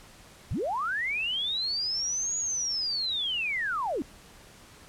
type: linear two-way sweep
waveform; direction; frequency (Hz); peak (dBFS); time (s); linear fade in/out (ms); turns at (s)
sine; up then down; 56.9 to 6820 to 238.7; -27; 0.51-4.02; 0; 2.37
effects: pink hiss -52 dBFS RMS until 4.88 s + low-pass 11000 Hz 12 dB/octave